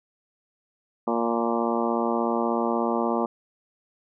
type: harmonic tone with a mistuned harmonic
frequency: 116.54 Hz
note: A#2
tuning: in tune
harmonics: 2 / 3 / 4 / 5 / 6 / 7 / 8 / 9 / 10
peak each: -27 / -29 / -30 / -31 / -32 / -32 / -33 / -34 / -34 dBFS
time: 1.07-3.26 s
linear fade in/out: 5 ms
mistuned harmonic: 7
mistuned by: +28 cents
effects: none